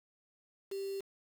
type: tone with quantisation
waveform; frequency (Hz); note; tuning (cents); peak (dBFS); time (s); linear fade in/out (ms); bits
sine; 392; G4; 0; -36; 0.71-1.01; 10; 8
effects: none